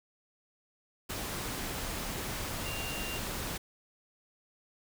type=tone in noise; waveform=sine; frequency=2780 Hz; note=F7; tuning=9 cents flat; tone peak=-40 dBFS; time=2.65-3.19 s; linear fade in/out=10 ms; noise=pink; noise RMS=-37 dBFS; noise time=1.09-3.58 s; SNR=-6 dB; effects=none